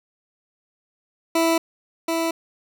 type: tone with echo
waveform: 20% pulse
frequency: 329.6 Hz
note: E4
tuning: in tune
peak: -12 dBFS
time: 1.35-1.58 s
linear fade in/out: 5 ms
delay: 730 ms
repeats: 1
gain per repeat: -4 dB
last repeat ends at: 2.31 s
effects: none